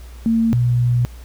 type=tone pair in turn; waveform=sine; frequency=227.1 / 121.63 Hz; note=A#3 / B2; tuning=-45 / -26 cents; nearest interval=major seventh; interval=1081 cents; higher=first; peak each=-13 dBFS; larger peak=neither; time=0.26-0.53 / 0.53-1.05 s; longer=second; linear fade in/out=0 ms; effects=added 60 Hz sine -34 dBFS peak until 1.24 s + pink hiss -47 dBFS RMS until 1.24 s